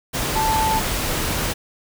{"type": "tone in noise", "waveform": "sine", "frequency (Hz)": 880, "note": "A5", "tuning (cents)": 0, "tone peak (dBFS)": -18, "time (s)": [0.35, 0.8], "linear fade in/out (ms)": 20, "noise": "pink", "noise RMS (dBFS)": -23, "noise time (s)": [0.13, 1.54], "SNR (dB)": 2, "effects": []}